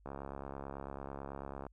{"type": "click train", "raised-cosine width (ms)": 1, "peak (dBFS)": -29, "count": 112, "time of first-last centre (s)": [0.06, 1.666], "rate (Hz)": 69.1, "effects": ["added 50 Hz sine -61 dBFS peak until 1.72 s"]}